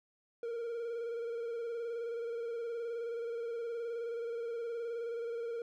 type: tone with vibrato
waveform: triangle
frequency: 466.2 Hz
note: A#4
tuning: in tune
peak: -34 dBFS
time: 0.43-5.62 s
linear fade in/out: 2 ms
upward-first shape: square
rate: 19 Hz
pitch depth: 30 cents each way
effects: none